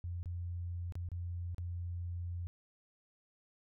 sine tone with dropouts, 87.31 Hz, F2, in tune, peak -37 dBFS, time 0.04-2.47 s, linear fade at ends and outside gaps 0 ms, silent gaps 0.23-0.258 / 0.923-0.954 / 1.088-1.117 / 1.546-1.582 s, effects none

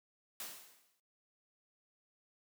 white noise with exponential decay, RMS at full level -42 dBFS, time 0.4-1 s, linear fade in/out 2 ms, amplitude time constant 130 ms, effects noise-tail reverb RT60 0.1 s tail -17 dB re dry + high-pass 200 Hz 12 dB/octave

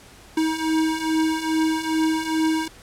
square beating tone pair, 316.3 / 318.7 Hz, D#4 / D#4, +29 / +42 cents, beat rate 2.4 Hz, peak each -26 / -22 dBFS, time 0.37-2.68 s, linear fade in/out 5 ms, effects pink hiss -47 dBFS RMS until 2.82 s + low-pass 11000 Hz 12 dB/octave

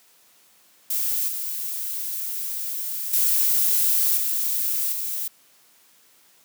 violet noise with level steps, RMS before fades -24 / -29 / -20 / -24 / -28 dBFS, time 0.9-5.28 s, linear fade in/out 5 ms, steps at 1.28 / 3.13 / 4.17 / 4.92 s, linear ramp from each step 5 ms, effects white hiss -57 dBFS RMS until 6.44 s + high-pass 150 Hz 12 dB/octave

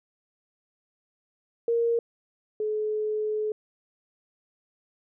sine tone pair in turn, 466.2 / 427.8 Hz, A#4 / A4, 0 / -49 cents, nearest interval minor second, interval 149 cents, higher first, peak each -21 / -25 dBFS, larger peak first, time 1.68-1.99 / 2.6-3.52 s, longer second, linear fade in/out 2 ms, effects none

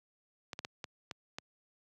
clicks, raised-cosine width 0.2 ms, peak -22 dBFS, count 6, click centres 0.532 / 0.591 / 0.649 / 0.842 / 1.112 / 1.385 s, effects high-pass 100 Hz 12 dB/octave

